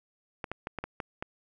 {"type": "clicks", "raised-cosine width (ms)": 0.5, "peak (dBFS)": -19, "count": 7, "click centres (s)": [0.442, 0.516, 0.671, 0.787, 0.84, 1.002, 1.225], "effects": []}